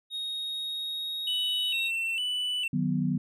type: tone with pitch glide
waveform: triangle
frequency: 3742 to 3775 Hz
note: A#7 to A#7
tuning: +6 to +21 cents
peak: -30 dBFS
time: 0.1-1.91 s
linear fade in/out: 50 ms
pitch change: +15 cents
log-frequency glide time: 0.25-1.68 s
type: tone with vibrato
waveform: triangle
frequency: 2833 Hz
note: F7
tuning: 24 cents sharp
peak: -26 dBFS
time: 1.27-2.68 s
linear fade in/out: 5 ms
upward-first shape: square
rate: 1.1 Hz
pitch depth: 86 cents each way
type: chord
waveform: sine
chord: B major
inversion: first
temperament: just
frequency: 154.34 / 185.21 / 246.9 Hz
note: D#3 / F#3 / B3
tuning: -14 / +2 / 0 cents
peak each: -29 dBFS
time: 2.73-3.18 s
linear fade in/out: 5 ms
effects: none